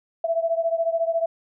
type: beating tone pair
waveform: sine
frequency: 659.3 / 673.3 Hz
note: E5 / E5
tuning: 0 / +36 cents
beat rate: 14 Hz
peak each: -22 / -25 dBFS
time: 0.24-1.26 s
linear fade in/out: 5 ms
effects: none

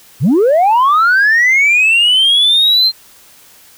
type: linear sweep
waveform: sine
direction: up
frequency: 98.7 to 4186 Hz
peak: -5 dBFS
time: 0.2-2.92 s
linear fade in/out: 50 ms
effects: tanh soft clip ceiling -5 dBFS + white hiss -43 dBFS RMS until 3.77 s

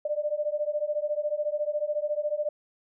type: beating tone pair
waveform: sine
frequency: 590 / 604 Hz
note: D5 / D5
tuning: +8 / +48 cents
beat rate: 14 Hz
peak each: -29 dBFS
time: 0.05-2.49 s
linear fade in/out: 5 ms
effects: none

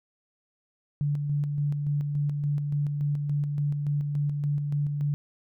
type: tone with tremolo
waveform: sine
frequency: 145.3 Hz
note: D3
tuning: 18 cents flat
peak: -23 dBFS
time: 1.01-5.14 s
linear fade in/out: 0 ms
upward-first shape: square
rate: 3.5 Hz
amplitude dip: 35%
effects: none

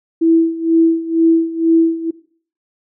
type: tone with tremolo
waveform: sine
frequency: 328.6 Hz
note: E4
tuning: 5 cents flat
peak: -7 dBFS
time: 0.21-2.11 s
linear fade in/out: 10 ms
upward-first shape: sine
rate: 2.1 Hz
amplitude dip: 85%
effects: noise-tail reverb RT60 0.5 s tail -19 dB re dry

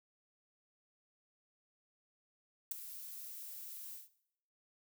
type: noise with ADSR envelope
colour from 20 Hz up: violet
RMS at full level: -33 dBFS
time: 2.71-4.09 s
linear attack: 8 ms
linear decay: 6 ms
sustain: -15 dB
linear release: 150 ms
effects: noise-tail reverb RT60 0.7 s tail -17 dB re dry

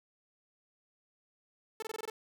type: tone bursts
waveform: sawtooth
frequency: 440 Hz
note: A4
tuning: in tune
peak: -33 dBFS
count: 7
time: 1.8-2.1 s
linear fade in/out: 2 ms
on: 24 ms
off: 22 ms
effects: none

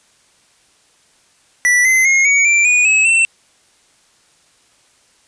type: tone with pitch steps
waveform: square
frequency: 1964 / 2055 / 2149 / 2248 / 2352 / 2460 / 2574 / 2692 Hz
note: B6 / C7 / C7 / C#7 / D7 / D#7 / E7 / E7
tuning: -10 / -32 / +46 / +24 / +2 / -20 / -42 / +36 cents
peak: -10 dBFS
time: 1.65-3.25 s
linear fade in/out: 0 ms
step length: 200 ms
effects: white hiss -54 dBFS RMS until 5.27 s + resampled to 22050 Hz

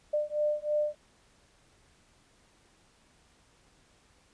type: beating tone pair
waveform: sine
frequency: 597 / 600.1 Hz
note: D5 / D5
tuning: +28 / +37 cents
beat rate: 3.1 Hz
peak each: -30 / -30 dBFS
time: 0.13-0.95 s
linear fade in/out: 10 ms
effects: pink hiss -64 dBFS RMS until 4.33 s + resampled to 22050 Hz

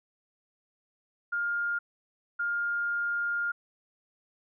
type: tone bursts at uneven times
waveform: sine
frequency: 1410 Hz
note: F6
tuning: 16 cents sharp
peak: -27 dBFS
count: 2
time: 1.32-1.79 / 2.39-3.52 s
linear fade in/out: 10 ms
effects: none

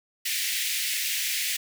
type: high-pass noise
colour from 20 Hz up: pink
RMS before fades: -28 dBFS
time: 0.25-1.57 s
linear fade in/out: 10 ms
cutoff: 1900 Hz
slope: 48 dB/octave
effects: none

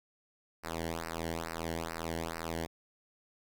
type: tone with flanger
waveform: sawtooth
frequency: 82.5 Hz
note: E2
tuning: 2 cents sharp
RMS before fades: -38 dBFS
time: 0.63-2.67 s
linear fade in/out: 20 ms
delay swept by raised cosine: 0.29 to 0.82 ms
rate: 2.3 Hz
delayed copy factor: -1
effects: none

